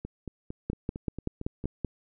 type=two click trains; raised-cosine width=3 ms; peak=-23 / -16 dBFS; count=8 / 7; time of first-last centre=0.05-1.641 / 0.7-1.847 s; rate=4.4 / 5.23 Hz; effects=none